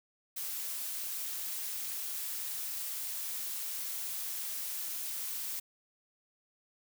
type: noise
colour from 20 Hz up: blue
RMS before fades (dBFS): -38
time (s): 0.36-5.6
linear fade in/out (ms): 10
effects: none